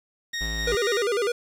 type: tone with tremolo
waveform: 20% pulse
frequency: 1864.7 Hz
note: A#6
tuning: in tune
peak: -22 dBFS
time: 0.33-1.03 s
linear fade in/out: 10 ms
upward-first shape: square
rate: 3.9 Hz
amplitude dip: 25%
type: tone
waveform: square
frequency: 55 Hz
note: A1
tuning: in tune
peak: -30 dBFS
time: 0.41-0.75 s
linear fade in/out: 0 ms
type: tone with vibrato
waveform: square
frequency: 440 Hz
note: A4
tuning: in tune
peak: -23 dBFS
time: 0.67-1.32 s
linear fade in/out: 5 ms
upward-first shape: square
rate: 10 Hz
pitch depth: 150 cents each way
effects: low-pass 9000 Hz 12 dB/octave + 8-bit